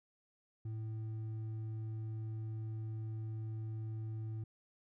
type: tone with hard clipping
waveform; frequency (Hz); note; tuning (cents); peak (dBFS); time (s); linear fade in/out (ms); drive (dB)
sine; 110.3; A2; +5; -40; 0.65-4.44; 5; 4
effects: none